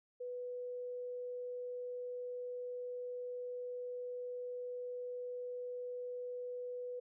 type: tone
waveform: sine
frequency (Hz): 493.9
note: B4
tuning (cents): 0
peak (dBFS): -40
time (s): 0.2-7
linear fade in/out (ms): 10
effects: none